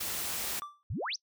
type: noise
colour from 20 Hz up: white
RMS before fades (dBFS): -35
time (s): 0-0.6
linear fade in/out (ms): 10
type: tone with exponential decay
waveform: triangle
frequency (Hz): 1171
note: D6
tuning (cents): -5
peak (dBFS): -32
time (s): 0.62-0.83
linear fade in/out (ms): 0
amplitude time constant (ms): 44
type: exponential sweep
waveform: sine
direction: up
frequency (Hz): 73.42 to 6400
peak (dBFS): -32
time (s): 0.9-1.16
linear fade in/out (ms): 5
effects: noise-tail reverb RT60 0.1 s tail -24 dB re dry